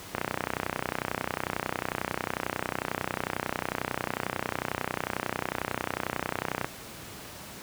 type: click train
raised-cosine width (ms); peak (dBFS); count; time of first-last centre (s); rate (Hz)
0.5; -12; 203; 0.15-6.645; 31.1
effects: pink hiss -43 dBFS RMS until 7.62 s + high-pass 80 Hz 12 dB/octave